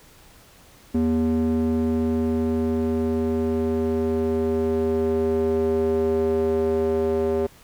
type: tone with band-pass filter sweep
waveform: square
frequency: 80 Hz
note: D#2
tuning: 49 cents sharp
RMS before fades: -22 dBFS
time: 0.94-7.47 s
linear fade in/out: 10 ms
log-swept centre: 280 to 440 Hz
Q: 3.6
effects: pink hiss -51 dBFS RMS until 7.63 s